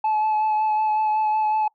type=tone with vibrato; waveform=sine; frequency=861 Hz; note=A5; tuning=38 cents flat; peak=-16 dBFS; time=0.04-1.68 s; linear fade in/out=5 ms; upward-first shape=sine; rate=5.4 Hz; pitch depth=18 cents each way; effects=noise-tail reverb RT60 0.1 s tail -24 dB re dry + tanh soft clip ceiling -17 dBFS